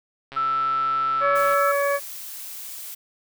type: click train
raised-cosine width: 0.3 ms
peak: -22 dBFS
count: 168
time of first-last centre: 0.32-1.539 s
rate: 137 Hz
type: tone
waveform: sine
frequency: 1325 Hz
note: E6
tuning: 9 cents sharp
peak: -20 dBFS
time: 0.36-1.72 s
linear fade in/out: 10 ms
type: harmonic tone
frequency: 565 Hz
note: C#5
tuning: 33 cents sharp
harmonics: 1 / 2 / 3 / 4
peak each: -21 / -26 / -28 / -33 dBFS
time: 1.2-2 s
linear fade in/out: 50 ms
type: noise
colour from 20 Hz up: blue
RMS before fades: -36 dBFS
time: 1.35-2.95 s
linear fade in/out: 10 ms
effects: none